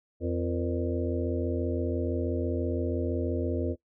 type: harmonic tone with a mistuned harmonic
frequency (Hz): 86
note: F2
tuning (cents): -26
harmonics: 1 / 3 / 4 / 5 / 6 / 7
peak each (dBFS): -31 / -33 / -33 / -34 / -38 / -39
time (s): 0.2-3.76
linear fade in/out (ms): 50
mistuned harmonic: 5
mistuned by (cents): +120
effects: noise-tail reverb RT60 0.1 s tail -17 dB re dry